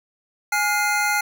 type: tone cluster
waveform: square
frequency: 831 / 1423 / 2087 Hz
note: G#5 / F6 / C7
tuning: +1 / +32 / -5 cents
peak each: -24 dBFS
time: 0.52-1.21 s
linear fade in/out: 5 ms
effects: none